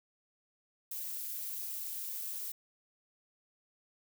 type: noise with amplitude modulation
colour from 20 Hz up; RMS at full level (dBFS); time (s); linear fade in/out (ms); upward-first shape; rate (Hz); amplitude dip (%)
violet; -37; 0.91-2.52; 5; sine; 218; 65
effects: none